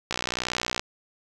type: click train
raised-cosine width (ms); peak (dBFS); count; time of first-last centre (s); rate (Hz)
0.2; -9; 43; 0.11-0.795; 61.3
effects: none